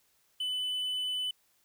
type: tone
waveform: triangle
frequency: 3003 Hz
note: F#7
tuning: 25 cents sharp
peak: -29 dBFS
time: 0.4-1.31 s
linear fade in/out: 5 ms
effects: white hiss -70 dBFS RMS until 1.64 s